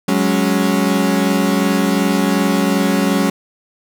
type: chord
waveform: 35% pulse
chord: F# suspended second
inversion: none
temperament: equal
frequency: 185 / 207.7 / 277.2 Hz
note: F#3 / G#3 / C#4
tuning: 0 / 0 / 0 cents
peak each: -16 dBFS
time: 0.08-3.3 s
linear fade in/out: 5 ms
effects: none